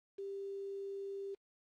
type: tone with quantisation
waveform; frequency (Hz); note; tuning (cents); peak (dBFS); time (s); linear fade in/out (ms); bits
sine; 394.7; G4; +12; -40; 0.18-1.35; 10; 10
effects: low-pass 4000 Hz 12 dB/octave + AAC 48 kbps